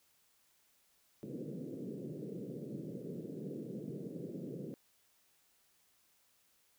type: band-pass noise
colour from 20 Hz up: pink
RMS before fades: -44 dBFS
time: 1.23-4.74 s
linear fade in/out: 0 ms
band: 140 to 490 Hz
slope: 48 dB/octave
effects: white hiss -72 dBFS RMS until 6.78 s